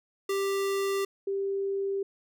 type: tone pair in turn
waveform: square / sine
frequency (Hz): 393.4 / 393.4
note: G4 / G4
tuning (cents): +6 / +6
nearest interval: unison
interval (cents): 0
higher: neither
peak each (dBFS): -27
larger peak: neither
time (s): 0.29-1.05 / 1.27-2.03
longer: neither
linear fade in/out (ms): 5
effects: none